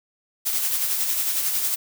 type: noise with tremolo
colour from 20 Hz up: blue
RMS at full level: -22 dBFS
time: 0.45-1.76 s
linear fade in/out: 20 ms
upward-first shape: sine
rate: 11 Hz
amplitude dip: 40%
effects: none